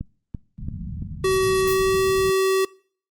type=click train; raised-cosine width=5 ms; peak=-17 dBFS; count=4; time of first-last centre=0.01-1.024 s; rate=2.96 Hz
type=low-pass noise; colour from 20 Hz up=white; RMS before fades=-33 dBFS; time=0.58-2.3 s; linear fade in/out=0 ms; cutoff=200 Hz; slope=48 dB/octave
type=tone with pitch glide; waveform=square; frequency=379 to 382.1 Hz; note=F#4 to G4; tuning=+42 to -44 cents; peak=-18 dBFS; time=1.24-2.65 s; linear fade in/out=5 ms; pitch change=+14 cents; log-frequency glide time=1.59-1.96 s
type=noise bursts; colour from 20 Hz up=violet; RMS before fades=-30 dBFS; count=4; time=1.3-1.743 s; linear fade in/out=10 ms; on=80 ms; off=41 ms
effects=noise-tail reverb RT60 0.5 s tail -24 dB re dry + Opus 32 kbps